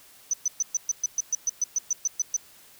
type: tone bursts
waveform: sine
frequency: 6000 Hz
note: F#8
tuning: 23 cents sharp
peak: -21 dBFS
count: 15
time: 0.31-2.365 s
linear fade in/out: 2 ms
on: 25 ms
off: 120 ms
effects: white hiss -53 dBFS RMS until 2.79 s